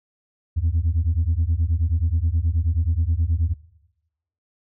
sine beating tone pair, 77.78 / 87.18 Hz, D#2 / F2, 0 / -3 cents, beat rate 9.4 Hz, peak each -19 dBFS, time 0.56-3.54 s, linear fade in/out 20 ms, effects noise-tail reverb RT60 0.9 s tail -19 dB re dry + tanh soft clip ceiling -14 dBFS

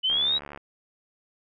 sine linear sweep, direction up, 2975 to 3893 Hz, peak -21 dBFS, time 0.03-0.39 s, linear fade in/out 20 ms
click train, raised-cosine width 0.5 ms, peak -24 dBFS, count 35, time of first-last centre 0.1-0.575 s, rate 71.6 Hz
effects none

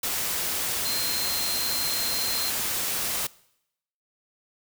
sine tone in noise, 4153 Hz, C8, 14 cents flat, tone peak -29 dBFS, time 0.85-2.5 s, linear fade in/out 5 ms, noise white, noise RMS -28 dBFS, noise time 0.03-3.27 s, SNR -4 dB, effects noise-tail reverb RT60 0.8 s tail -22 dB re dry

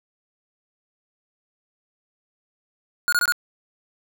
square tone bursts, 1440 Hz, F#6, 47 cents flat, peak -18 dBFS, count 4, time 3.08-3.322 s, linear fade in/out 0 ms, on 44 ms, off 22 ms, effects none

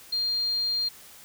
sine tone, 4200 Hz, C8, 6 cents sharp, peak -24 dBFS, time 0.12-0.89 s, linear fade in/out 10 ms, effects white hiss -49 dBFS RMS until 1.24 s

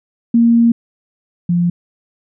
sine tone pair in turn, 233.1 / 173.92 Hz, A#3 / F3, 0 / -7 cents, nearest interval perfect fourth, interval 507 cents, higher first, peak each -7 / -11 dBFS, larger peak first, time 0.34-0.72 / 1.49-1.7 s, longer first, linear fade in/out 5 ms, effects none

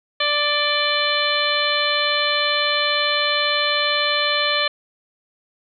harmonic tone with a mistuned harmonic, 587.3 Hz, D5, in tune, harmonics 1 / 2 / 3 / 4 / 5 / 6 / 7, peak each -25 / -25 / -25 / -25 / -25 / -25 / -25 dBFS, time 0.2-4.68 s, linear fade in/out 5 ms, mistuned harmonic 5, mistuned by +36 cents, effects none

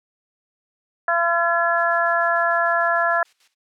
harmonic tone, 340 Hz, F4, 46 cents flat, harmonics 2 / 3 / 4 / 5, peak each -21 / -25 / -22 / -21 dBFS, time 1.08-3.23 s, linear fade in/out 2 ms
violet noise with tremolo, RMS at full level -37 dBFS, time 1.76-3.55 s, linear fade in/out 20 ms, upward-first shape square, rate 6.7 Hz, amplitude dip 80%
effects low-pass 3000 Hz 12 dB/octave

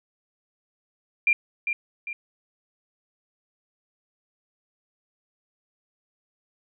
sine tone with echo, 2385 Hz, D7, 26 cents sharp, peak -16 dBFS, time 1.27-1.33 s, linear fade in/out 2 ms, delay 400 ms, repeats 2, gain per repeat -7 dB, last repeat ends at 2.13 s, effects none

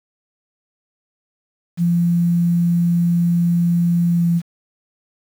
sine tone with pitch glide, 172 to 170.32 Hz, F3 to F3, -26 to -43 cents, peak -13 dBFS, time 1.77-4.42 s, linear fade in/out 50 ms, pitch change -17 cents, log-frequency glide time 4.1-4.3 s, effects 7-bit

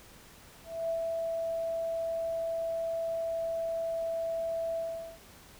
sine tone with ADSR envelope, 661 Hz, E5, 5 cents sharp, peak -28 dBFS, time 0.64-5.19 s, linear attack 260 ms, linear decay 82 ms, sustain -2 dB, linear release 420 ms, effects pink hiss -54 dBFS RMS until 5.59 s

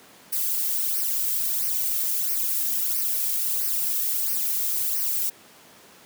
violet noise with flanger, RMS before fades -25 dBFS, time 0.32-5.3 s, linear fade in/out 10 ms, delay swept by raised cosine 0.27 to 2.07 ms, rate 1.5 Hz, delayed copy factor -0.8, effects pink hiss -50 dBFS RMS until 6.05 s + high-pass 200 Hz 12 dB/octave

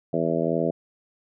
harmonic tone, 82.41 Hz, E2, in tune, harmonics 2 / 3 / 4 / 5 / 6 / 7 / 8, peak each -29 / -29 / -29 / -29 / -29 / -29 / -29 dBFS, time 0.13-0.71 s, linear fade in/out 5 ms, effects none

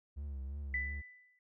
triangle tone with vibrato, 69.3 Hz, C#2, in tune, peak -37 dBFS, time 0.16-1.02 s, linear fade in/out 20 ms, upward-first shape triangle, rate 2.9 Hz, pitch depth 97 cents each way
sine tone with exponential decay, 1992 Hz, B6, 14 cents sharp, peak -31 dBFS, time 0.74-1.39 s, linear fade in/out 2 ms, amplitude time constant 140 ms
effects none

